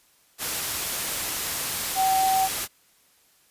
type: tone in noise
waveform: sine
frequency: 764 Hz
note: G5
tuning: 45 cents flat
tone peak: -19 dBFS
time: 1.95-2.49 s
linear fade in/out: 50 ms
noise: white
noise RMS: -28 dBFS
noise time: 0.38-2.68 s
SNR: +6 dB
effects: white hiss -61 dBFS RMS until 3.5 s + resampled to 32000 Hz